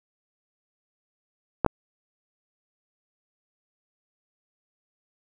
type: clicks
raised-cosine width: 1 ms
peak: -6 dBFS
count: 2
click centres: 1.647 / 1.663 s
effects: none